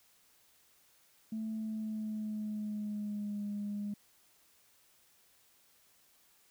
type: tone with pitch glide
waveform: sine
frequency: 220 to 205.3 Hz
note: A3 to G#3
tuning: 0 to -20 cents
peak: -34 dBFS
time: 1.32-3.94 s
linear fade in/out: 5 ms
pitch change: -120 cents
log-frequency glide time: 1.5-3.44 s
effects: tanh soft clip ceiling -31 dBFS + white hiss -67 dBFS RMS until 6.5 s